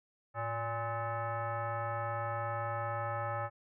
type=tone with frequency modulation; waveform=sine; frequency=355.7 Hz; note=F4; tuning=32 cents sharp; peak=-33 dBFS; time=0.34-3.5 s; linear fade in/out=50 ms; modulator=466 Hz; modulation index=2.6; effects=none